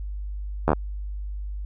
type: slowing click train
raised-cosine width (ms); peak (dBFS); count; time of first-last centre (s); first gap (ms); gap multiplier
1; -5; 5; 0.68-0.732; 12; 1.05
effects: added 50 Hz sine -29 dBFS peak until 1.65 s